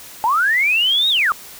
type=linear two-way sweep; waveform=sine; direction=up then down; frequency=839 to 3822 to 1109 Hz; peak=-13 dBFS; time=0.24-1.32 s; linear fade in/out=0 ms; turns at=1.09 s; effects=white hiss -38 dBFS RMS until 1.59 s